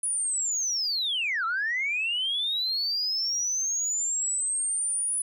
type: linear two-way sweep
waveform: sine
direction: down then up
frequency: 9956 to 1292 to 9956 Hz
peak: -24 dBFS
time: 0.03-5.22 s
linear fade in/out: 5 ms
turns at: 1.45 s
effects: tanh soft clip ceiling -21 dBFS